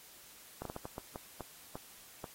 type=slowing click train; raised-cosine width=1 ms; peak=-27 dBFS; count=10; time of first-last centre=0.62-2.242 s; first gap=33 ms; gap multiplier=1.4; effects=white hiss -56 dBFS RMS until 2.34 s + AAC 48 kbps